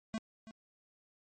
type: tone with echo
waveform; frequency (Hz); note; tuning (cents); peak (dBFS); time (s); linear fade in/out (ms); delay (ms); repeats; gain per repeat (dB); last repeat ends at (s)
square; 221.7; A3; +13; -35; 0.14-0.18; 0; 330; 1; -14; 0.51
effects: MP3 32 kbps